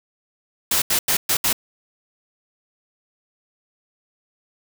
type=noise bursts at uneven times; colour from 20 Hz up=white; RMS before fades=-19 dBFS; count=5; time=0.71-0.82 / 0.9-0.99 / 1.08-1.17 / 1.29-1.37 / 1.44-1.53 s; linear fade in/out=5 ms; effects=none